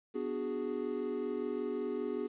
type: chord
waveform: triangle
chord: G# half-diminished seventh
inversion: first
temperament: equal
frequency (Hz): 246.9 / 293.7 / 370 / 415.3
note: B3 / D4 / F#4 / G#4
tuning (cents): 0 / 0 / 0 / 0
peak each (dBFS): -38 / -40 / -37 / -35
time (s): 0.14-2.28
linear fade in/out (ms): 20
effects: resampled to 8000 Hz + 11-bit